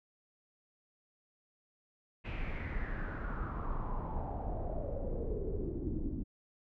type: noise with low-pass filter sweep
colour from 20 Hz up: brown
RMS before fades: -37 dBFS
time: 2.24-6.24 s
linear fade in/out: 20 ms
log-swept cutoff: 2600 to 270 Hz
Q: 5.3
effects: none